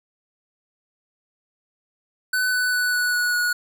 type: tone with pitch steps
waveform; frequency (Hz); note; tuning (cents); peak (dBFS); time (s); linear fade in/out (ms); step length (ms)
square; 1504 / 1494.5 / 1485 / 1475.6 / 1466.3 / 1457; F#6 / F#6 / F#6 / F#6 / F#6 / F#6; +28 / +17 / +6 / -5 / -16 / -27; -20; 2.33-3.53; 5; 200
effects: none